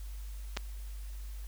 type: clicks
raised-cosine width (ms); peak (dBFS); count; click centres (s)
0.2; -22 / -15; 2; 0.567 / 0.572
effects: added 50 Hz sine -39 dBFS peak until 1.47 s + white hiss -57 dBFS RMS until 1.47 s